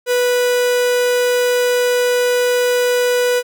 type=tone; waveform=45% pulse; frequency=492.2 Hz; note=B4; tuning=6 cents flat; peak=-13 dBFS; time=0.06-3.43 s; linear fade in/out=50 ms; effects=none